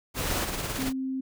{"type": "noise", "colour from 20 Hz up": "pink", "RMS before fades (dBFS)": -30, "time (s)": [0.14, 0.47], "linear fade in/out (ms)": 50}
{"type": "noise with tremolo", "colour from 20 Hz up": "pink", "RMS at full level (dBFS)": -30, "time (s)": [0.25, 0.93], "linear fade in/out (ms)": 50, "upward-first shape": "triangle", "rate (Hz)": 18, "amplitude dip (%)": 50}
{"type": "tone", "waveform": "sine", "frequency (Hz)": 263.4, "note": "C4", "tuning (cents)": 12, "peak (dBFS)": -28, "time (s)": [0.78, 1.21], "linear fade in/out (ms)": 10}
{"effects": []}